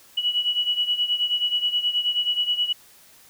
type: beating tone pair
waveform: sine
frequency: 2932 / 2941.4 Hz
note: F#7 / F#7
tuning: -16 / -11 cents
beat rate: 9.4 Hz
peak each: -22 / -26 dBFS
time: 0.17-2.73 s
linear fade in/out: 10 ms
effects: white hiss -52 dBFS RMS until 3.29 s